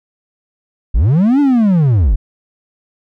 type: linear two-way sweep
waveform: triangle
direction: up then down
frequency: 37 to 295 to 37 Hz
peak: -6 dBFS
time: 0.94-2.16 s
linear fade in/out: 10 ms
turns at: 1.4 s
effects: none